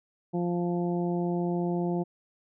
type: harmonic tone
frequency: 174.61 Hz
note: F3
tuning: in tune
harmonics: 1 / 2 / 3 / 4 / 5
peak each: -28 / -30 / -39 / -37 / -42 dBFS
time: 0.33-2.04 s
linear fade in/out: 20 ms
effects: none